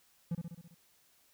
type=tone with echo; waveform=triangle; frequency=169.3 Hz; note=E3; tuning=46 cents sharp; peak=-29 dBFS; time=0.31-0.35 s; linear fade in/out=5 ms; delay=66 ms; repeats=6; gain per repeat=-4 dB; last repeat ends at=0.746 s; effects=white hiss -68 dBFS RMS until 1.33 s